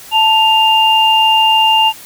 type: tone pair together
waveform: sine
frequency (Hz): 883.2 / 2800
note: A5 / F7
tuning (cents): +6 / +4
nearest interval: octave + minor sixth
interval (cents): 1998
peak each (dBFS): -10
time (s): 0.11-1.93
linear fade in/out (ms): 50
effects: white hiss -35 dBFS RMS until 2.05 s